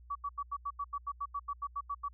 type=tone bursts; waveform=sine; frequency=1139 Hz; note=C#6; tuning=47 cents sharp; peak=-33 dBFS; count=15; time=0.1-2.086 s; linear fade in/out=10 ms; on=54 ms; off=84 ms; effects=added 60 Hz sine -53 dBFS peak until 2.13 s